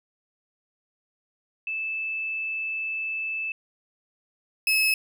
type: tone pair in turn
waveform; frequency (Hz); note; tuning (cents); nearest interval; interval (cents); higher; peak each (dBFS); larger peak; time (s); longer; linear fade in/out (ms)
sine / 35% pulse; 2628 / 2586; E7 / E7; -6 / -34; unison; 28; first; -27 / -18; second; 1.67-3.52 / 4.67-4.94; first; 2
effects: none